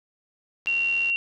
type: click train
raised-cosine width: 0.2 ms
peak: -24 dBFS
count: 34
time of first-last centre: 0.66-1.099 s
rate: 75.1 Hz
type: tone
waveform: sine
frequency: 2749 Hz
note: F7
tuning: 28 cents flat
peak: -21 dBFS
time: 0.67-1.16 s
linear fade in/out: 0 ms
effects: none